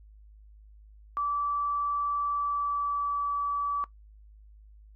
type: tone with pitch glide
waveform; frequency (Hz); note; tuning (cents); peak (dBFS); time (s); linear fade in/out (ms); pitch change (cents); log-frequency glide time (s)
sine; 1158 to 1149.3; D6 to D6; -25 to -38; -26; 1.17-3.84; 0; -13; 2.31-3.34
effects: noise-tail reverb RT60 0.1 s tail -18 dB re dry + added 52 Hz sine -50 dBFS peak until 4.95 s